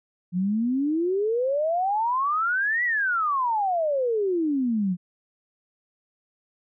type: exponential two-way sweep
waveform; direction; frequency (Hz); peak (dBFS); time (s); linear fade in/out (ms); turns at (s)
sine; up then down; 172.7 to 1987 to 172.7; -21; 0.32-4.97; 50; 2.84
effects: none